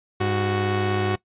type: tone pair together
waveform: sawtooth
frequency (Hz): 101.4 / 370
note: G#2 / F#4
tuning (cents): -41 / 0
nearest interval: octave + minor seventh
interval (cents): 2241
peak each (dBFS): -20 / -19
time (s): 0.2-1.16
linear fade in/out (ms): 10
effects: noise-tail reverb RT60 0.1 s tail -20 dB re dry + resampled to 8000 Hz